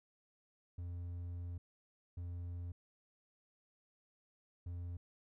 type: tone bursts at uneven times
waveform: triangle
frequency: 87.31 Hz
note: F2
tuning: in tune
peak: -39 dBFS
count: 3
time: 0.78-1.58 / 2.17-2.72 / 4.66-4.97 s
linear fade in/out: 5 ms
effects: none